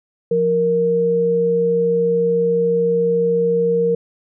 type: tone pair together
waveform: sine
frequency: 175.27 / 466.9 Hz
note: F3 / A#4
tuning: +6 / +3 cents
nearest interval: octave + perfect fourth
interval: 1697 cents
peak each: -23 / -14 dBFS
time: 0.31-3.95 s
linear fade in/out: 5 ms
effects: none